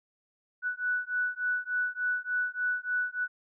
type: beating tone pair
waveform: sine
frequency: 1480 / 1483.4 Hz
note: F#6 / F#6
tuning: 0 / +4 cents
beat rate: 3.4 Hz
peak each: -31 dBFS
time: 0.62-3.28 s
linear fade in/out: 50 ms
effects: none